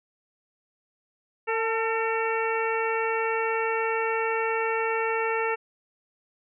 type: harmonic tone with a mistuned harmonic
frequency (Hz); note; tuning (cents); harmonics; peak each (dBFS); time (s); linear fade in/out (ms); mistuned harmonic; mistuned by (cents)
451.7; A4; +45; 1 / 2 / 3 / 4 / 5 / 6; -27 / -30 / -32 / -33 / -34 / -35; 1.47-5.56; 20; 2; -32
effects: none